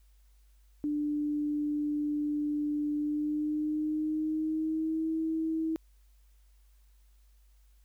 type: tone with pitch glide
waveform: sine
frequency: 296 to 320.9 Hz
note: D4 to E4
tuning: +14 to -46 cents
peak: -28 dBFS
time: 0.84-5.76 s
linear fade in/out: 0 ms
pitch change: +140 cents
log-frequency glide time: 2.95-5.09 s
effects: added 50 Hz sine -58 dBFS peak until 7.84 s + white hiss -73 dBFS RMS until 7.84 s